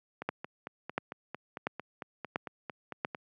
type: two click trains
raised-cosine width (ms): 0.5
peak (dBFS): -15 / -23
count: 5 / 14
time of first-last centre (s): 0.29-3.049 / 0.22-3.148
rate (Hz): 1.45 / 4.44
effects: high-pass 150 Hz 12 dB/octave